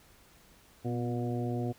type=harmonic tone with a mistuned harmonic; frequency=120 Hz; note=B2; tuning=49 cents flat; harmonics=1 / 2 / 3 / 4 / 5 / 6; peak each=-33 / -35 / -38 / -42 / -45 / -42 dBFS; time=0.84-1.73 s; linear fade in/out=20 ms; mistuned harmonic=2; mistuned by=+43 cents; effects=pink hiss -60 dBFS RMS until 1.78 s